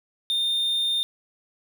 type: tone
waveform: triangle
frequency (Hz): 3632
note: A#7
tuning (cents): -46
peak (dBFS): -20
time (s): 0.3-1.03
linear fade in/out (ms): 0
effects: none